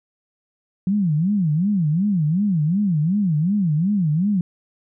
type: tone with vibrato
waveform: sine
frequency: 176.5 Hz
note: F3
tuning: 19 cents sharp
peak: -16 dBFS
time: 0.87-4.41 s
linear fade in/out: 2 ms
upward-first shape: sine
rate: 2.7 Hz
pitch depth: 300 cents each way
effects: none